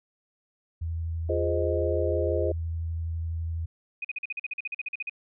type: tone with vibrato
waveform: sine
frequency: 82.41 Hz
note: E2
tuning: in tune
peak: -28 dBFS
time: 0.81-3.66 s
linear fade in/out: 10 ms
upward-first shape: sine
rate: 12 Hz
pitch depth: 13 cents each way
type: chord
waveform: sine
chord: F minor seventh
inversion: none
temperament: equal with one note detuned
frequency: 349.2 / 415.3 / 520.2 / 622.3 Hz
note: F4 / Ab4 / C5 / Eb5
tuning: 0 / 0 / -10 / 0 cents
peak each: -30 dBFS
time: 1.29-2.52 s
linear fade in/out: 5 ms
type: tone bursts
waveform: sine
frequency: 2489 Hz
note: D#7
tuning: in tune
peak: -29 dBFS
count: 16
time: 4.02-5.096 s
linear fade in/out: 5 ms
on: 26 ms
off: 44 ms
effects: none